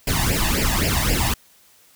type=noise with flanger; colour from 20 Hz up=pink; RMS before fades=-20 dBFS; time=0.07-1.34 s; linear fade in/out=5 ms; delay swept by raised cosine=0.39 to 1.12 ms; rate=3.8 Hz; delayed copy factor=+0.85; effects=white hiss -54 dBFS RMS until 1.95 s